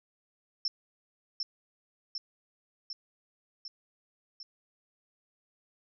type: tone with echo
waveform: sine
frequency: 5360 Hz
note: E8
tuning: 28 cents sharp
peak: -27 dBFS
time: 0.65-0.68 s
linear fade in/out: 2 ms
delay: 750 ms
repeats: 5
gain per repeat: -3 dB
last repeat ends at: 4.43 s
effects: none

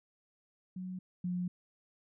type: tone pair in turn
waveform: sine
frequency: 184.3 / 179.05 Hz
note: F#3 / F3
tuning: -7 / +43 cents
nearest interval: minor second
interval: 50 cents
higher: first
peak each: -38 / -32 dBFS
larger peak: second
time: 0.76-0.99 / 1.24-1.48 s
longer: second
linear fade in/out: 5 ms
effects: none

